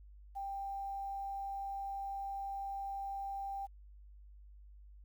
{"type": "tone with quantisation", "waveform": "sine", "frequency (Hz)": 789, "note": "G5", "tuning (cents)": 11, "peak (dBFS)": -38, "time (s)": [0.35, 3.67], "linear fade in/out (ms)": 20, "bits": 11, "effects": ["added 50 Hz sine -53 dBFS peak until 5.04 s"]}